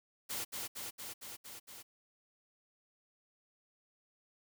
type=noise with echo; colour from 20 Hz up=white; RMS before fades=-39 dBFS; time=0.29-0.45 s; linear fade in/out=20 ms; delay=230 ms; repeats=6; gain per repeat=-2 dB; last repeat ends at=1.83 s; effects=none